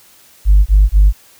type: tone bursts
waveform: sine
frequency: 49.98 Hz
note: G1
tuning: 34 cents sharp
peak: -3 dBFS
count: 3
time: 0.45-1.128 s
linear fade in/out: 50 ms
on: 210 ms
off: 24 ms
effects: tanh soft clip ceiling -1 dBFS + white hiss -46 dBFS RMS until 1.39 s